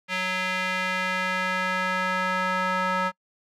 square tone with band-pass filter sweep, 185 Hz, F#3, in tune, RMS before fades -26 dBFS, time 0.08-3.12 s, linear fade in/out 50 ms, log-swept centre 2300 to 1300 Hz, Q 1.8, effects noise-tail reverb RT60 0.1 s tail -26 dB re dry

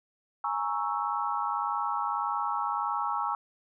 sine chord, A# half-diminished seventh, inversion third, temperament equal, 830.6 / 932.3 / 1108.7 / 1318.5 Hz, G#5 / A#5 / C#6 / E6, 0 / 0 / 0 / 0 cents, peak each -33 dBFS, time 0.44-3.35 s, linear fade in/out 2 ms, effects none

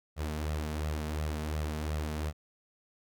sawtooth tone with flanger, 76.5 Hz, D#2, 29 cents flat, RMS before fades -34 dBFS, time 0.16-2.33 s, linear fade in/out 50 ms, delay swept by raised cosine 1.5 to 4.7 ms, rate 2.8 Hz, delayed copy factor +0.55, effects none

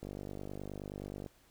click train, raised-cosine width 2 ms, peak -29 dBFS, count 62, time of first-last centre 0.03-1.262 s, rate 49.5 Hz, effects pink hiss -66 dBFS RMS until 1.5 s

